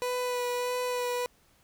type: tone with vibrato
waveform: 30% pulse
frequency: 493.9 Hz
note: B4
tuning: in tune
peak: -26 dBFS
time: 0.02-1.26 s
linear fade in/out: 0 ms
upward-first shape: sine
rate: 1.6 Hz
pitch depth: 16 cents each way
effects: pink hiss -64 dBFS RMS until 1.63 s